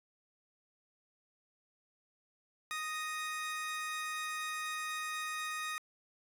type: tone pair together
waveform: 30% pulse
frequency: 1244.5 / 1864.7 Hz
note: D#6 / A#6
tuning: 0 / 0 cents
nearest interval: perfect fifth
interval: 700 cents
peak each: -36 / -38 dBFS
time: 2.71-5.78 s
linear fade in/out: 0 ms
effects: resampled to 32000 Hz + 10-bit